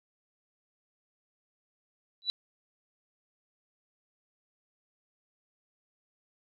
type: tone with exponential growth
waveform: sine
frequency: 3951 Hz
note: B7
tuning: in tune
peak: -22 dBFS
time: 2.22-2.3 s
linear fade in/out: 0 ms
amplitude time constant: 17 ms
effects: none